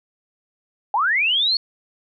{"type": "linear sweep", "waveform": "sine", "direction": "up", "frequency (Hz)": [771, 4435], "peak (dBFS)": -16, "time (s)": [0.94, 1.57], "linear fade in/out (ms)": 2, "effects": []}